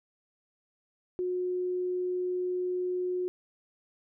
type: tone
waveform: sine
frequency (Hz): 362.6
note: F#4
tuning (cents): -35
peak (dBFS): -28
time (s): 1.19-3.28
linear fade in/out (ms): 0
effects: none